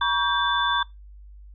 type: tone cluster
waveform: sine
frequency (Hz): 957 / 1127 / 1581 / 3511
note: A#5 / C#6 / G6 / A7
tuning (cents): +45 / +28 / +14 / -4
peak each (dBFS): -25 / -25 / -26 / -26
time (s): 0.01-0.83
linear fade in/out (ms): 5
effects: noise-tail reverb RT60 0.2 s tail -23 dB re dry + added 50 Hz sine -42 dBFS peak until 1.54 s